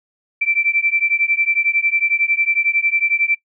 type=beating tone pair; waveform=sine; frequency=2333 / 2344 Hz; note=D7 / D7; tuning=-12 / -4 cents; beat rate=11 Hz; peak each=-18 / -18 dBFS; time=0.41-3.35 s; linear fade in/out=10 ms; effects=noise-tail reverb RT60 0.1 s tail -22 dB re dry